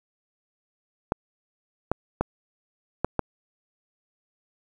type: clicks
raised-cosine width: 1 ms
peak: -8 dBFS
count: 5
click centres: 1.121 / 1.916 / 2.21 / 3.046 / 3.193 s
effects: 8-bit